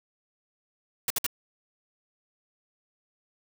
white noise bursts, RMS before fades -27 dBFS, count 3, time 1.08-1.265 s, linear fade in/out 2 ms, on 23 ms, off 58 ms, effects none

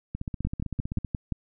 two click trains, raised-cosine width 5 ms, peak -19 / -15 dBFS, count 15 / 6, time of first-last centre 0.15-1.047 / 0.45-1.323 s, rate 15.6 / 5.73 Hz, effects none

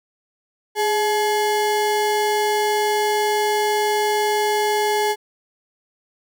square ring-modulated tone, 636 Hz, D#5, 38 cents sharp, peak -15 dBFS, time 0.75-5.16 s, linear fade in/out 50 ms, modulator 219 Hz, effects none

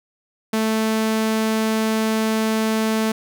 sawtooth tone, 220 Hz, A3, in tune, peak -14 dBFS, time 0.53-3.12 s, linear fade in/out 5 ms, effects none

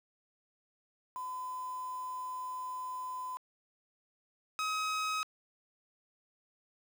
sine / sawtooth tone pair in turn, 1013 / 1269.3 Hz, B5 / D#6, +44 / +34 cents, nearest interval major third, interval 390 cents, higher second, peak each -37 / -28 dBFS, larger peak second, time 1.16-3.37 / 4.59-5.23 s, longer first, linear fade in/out 0 ms, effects low-pass 8000 Hz 12 dB/octave + 9-bit

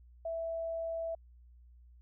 sine tone, 659.3 Hz, E5, in tune, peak -34 dBFS, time 0.25-1.15 s, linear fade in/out 5 ms, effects added 60 Hz sine -55 dBFS peak until 2.01 s

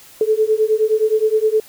sine beating tone pair, 430 / 439.6 Hz, A4 / A4, -40 / -2 cents, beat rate 9.6 Hz, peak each -16 dBFS, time 0.21-1.6 s, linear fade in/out 2 ms, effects white hiss -44 dBFS RMS until 1.68 s

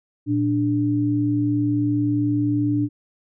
sine tone pair together, 116.4 / 293.7 Hz, A#2 / D4, -2 / 0 cents, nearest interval octave + major third, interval 1602 cents, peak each -23 / -19 dBFS, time 0.26-2.89 s, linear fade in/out 50 ms, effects none

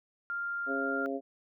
sine tone, 1396.9 Hz, F6, in tune, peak -32 dBFS, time 0.3-1.06 s, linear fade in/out 0 ms
harmonic tone, 136.5 Hz, C#3, 26 cents flat, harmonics 2 / 3 / 4 / 5, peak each -35 / -37 / -38 / -39 dBFS, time 0.66-1.21 s, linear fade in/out 50 ms
effects none

